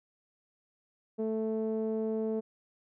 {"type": "tone with low-pass filter", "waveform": "sawtooth", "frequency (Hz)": 220, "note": "A3", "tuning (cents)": 0, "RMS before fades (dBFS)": -32, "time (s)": [1.18, 2.41], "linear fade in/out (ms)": 20, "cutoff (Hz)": 500, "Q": 3.2, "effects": []}